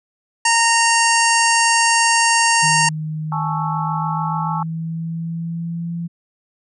harmonic tone, 923 Hz, A#5, 17 cents flat, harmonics 1 / 2 / 3 / 5 / 6 / 7 / 8 / 9 / 10, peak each -16 / -19 / -21 / -23 / -24 / -24 / -25 / -26 / -26 dBFS, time 0.45-2.89 s, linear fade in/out 5 ms
sine tone with pitch glide, 155.56 to 169.64 Hz, D#3 to E3, 0 to +50 cents, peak -22 dBFS, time 2.62-6.08 s, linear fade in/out 20 ms, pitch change +150 cents, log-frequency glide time 3.43-5.95 s
sine chord, A major seventh, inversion third, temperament equal with one note detuned, 830.6 / 877.5 / 1108.7 / 1318.5 Hz, G#5 / A5 / C#6 / E6, 0 / -5 / 0 / 0 cents, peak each -27 / -24 / -26 / -28 dBFS, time 3.32-4.63 s, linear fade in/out 2 ms
effects none

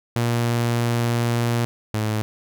sawtooth tone pair in turn, 118.3 / 108.26 Hz, A#2 / A2, +26 / -28 cents, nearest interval major second, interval 154 cents, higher first, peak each -15 / -17 dBFS, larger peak first, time 0.16-1.65 / 1.94-2.22 s, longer first, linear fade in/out 0 ms, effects none

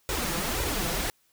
pink noise with flanger, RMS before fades -29 dBFS, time 0.09-1.1 s, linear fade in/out 0 ms, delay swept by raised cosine 2 to 6 ms, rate 1.9 Hz, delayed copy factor +0.7, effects white hiss -67 dBFS RMS until 1.32 s

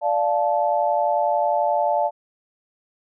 sine chord, D minor, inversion none, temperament equal with one note detuned, 587.3 / 698.5 / 871.4 Hz, D5 / F5 / A5, 0 / 0 / -17 cents, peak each -22 dBFS, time 0.01-2.11 s, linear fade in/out 50 ms, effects none

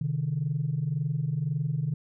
sine tone pair together, 131.7 / 153.58 Hz, C3 / D#3, +12 / -22 cents, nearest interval minor third, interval 266 cents, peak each -29 / -27 dBFS, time 0.01-1.94 s, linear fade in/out 5 ms, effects tanh soft clip ceiling -19 dBFS

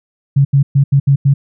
sine tone bursts at uneven times, 138.8 Hz, C#3, 3 cents sharp, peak -6 dBFS, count 6, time 0.36-0.45 / 0.53-0.63 / 0.75-0.84 / 0.92-1 / 1.07-1.16 / 1.25-1.34 s, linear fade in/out 10 ms, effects none

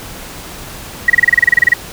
sine tone bursts, 1913 Hz, A#6, 44 cents sharp, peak -3 dBFS, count 14, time 1.08-1.737 s, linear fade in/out 5 ms, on 20 ms, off 29 ms, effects pink hiss -30 dBFS RMS until 1.92 s

